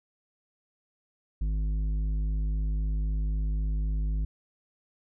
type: tone with tanh clipping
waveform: triangle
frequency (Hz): 51.91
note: G#1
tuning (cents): 0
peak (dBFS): -27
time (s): 1.41-4.25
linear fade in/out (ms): 5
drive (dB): 13
effects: none